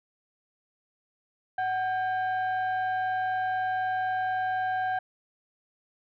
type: tone pair together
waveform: sine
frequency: 746 / 1595.4 Hz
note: F#5 / G6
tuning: +14 / +30 cents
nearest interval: octave + minor second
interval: 1316 cents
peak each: -25 / -31 dBFS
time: 1.58-4.99 s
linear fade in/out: 5 ms
effects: tanh soft clip ceiling -22 dBFS